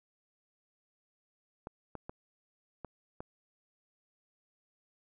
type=clicks; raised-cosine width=1 ms; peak=-27 dBFS; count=5; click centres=1.671 / 1.953 / 2.095 / 2.847 / 3.205 s; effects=none